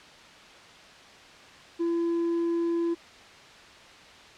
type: tone with hard clipping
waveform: triangle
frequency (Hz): 338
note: E4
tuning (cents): +43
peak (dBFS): -23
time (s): 1.79-2.95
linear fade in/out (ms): 20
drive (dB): 1
effects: white hiss -49 dBFS RMS until 4.37 s + low-pass 4000 Hz 12 dB/octave